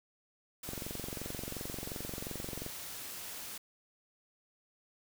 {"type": "noise", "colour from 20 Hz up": "white", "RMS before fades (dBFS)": -44, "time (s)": [0.63, 3.58], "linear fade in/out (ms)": 5}
{"type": "click train", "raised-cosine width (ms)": 2, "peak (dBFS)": -27, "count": 46, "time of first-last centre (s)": [0.69, 2.664], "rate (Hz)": 22.8}
{"effects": []}